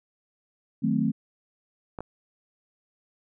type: chord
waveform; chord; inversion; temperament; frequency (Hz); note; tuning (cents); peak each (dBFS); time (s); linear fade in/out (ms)
sine; D# diminished seventh; none; equal; 155.56 / 185 / 220 / 261.6; D#3 / F#3 / A3 / C4; 0 / 0 / 0 / 0; -29 / -29 / -25 / -27; 0.82-1.12; 20
type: clicks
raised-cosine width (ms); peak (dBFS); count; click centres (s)
1; -21; 2; 1.988 / 2.006
effects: none